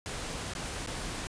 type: noise with dropouts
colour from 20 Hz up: pink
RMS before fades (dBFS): -37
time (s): 0.06-1.27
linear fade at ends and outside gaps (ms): 0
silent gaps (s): 0.536-0.551 / 0.863-0.873
effects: resampled to 22050 Hz